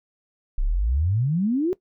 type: exponential sweep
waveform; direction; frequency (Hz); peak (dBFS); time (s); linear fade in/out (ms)
sine; up; 30 to 383.6; -19; 0.58-1.73; 0
effects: noise-tail reverb RT60 0.1 s tail -19 dB re dry